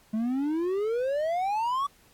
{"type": "exponential sweep", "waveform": "triangle", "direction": "up", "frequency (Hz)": [212.5, 1156], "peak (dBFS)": -23, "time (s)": [0.13, 1.87], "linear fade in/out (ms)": 10, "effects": ["pink hiss -60 dBFS RMS until 2.13 s", "AAC 64 kbps"]}